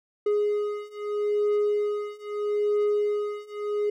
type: beating tone pair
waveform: triangle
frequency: 415.3 / 416.08 Hz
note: G#4 / G#4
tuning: 0 / +3 cents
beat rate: 0.78 Hz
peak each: -25 / -24 dBFS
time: 0.26-3.9 s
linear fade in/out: 5 ms
effects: none